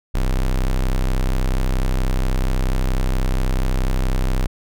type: tone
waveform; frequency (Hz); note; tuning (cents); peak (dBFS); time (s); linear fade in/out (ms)
45% pulse; 32.19; C1; -27; -16; 0.14-4.47; 10
effects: none